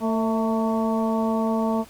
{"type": "harmonic tone with a mistuned harmonic", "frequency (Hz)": 224.5, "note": "A3", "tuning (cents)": 35, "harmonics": [1, 2, 3, 4, 5], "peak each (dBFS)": [-22, -29, -28, -30, -33], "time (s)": [0, 1.85], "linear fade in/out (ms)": 50, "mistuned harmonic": 3, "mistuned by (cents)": -42, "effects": ["pink hiss -48 dBFS RMS until 1.89 s", "Opus 48 kbps"]}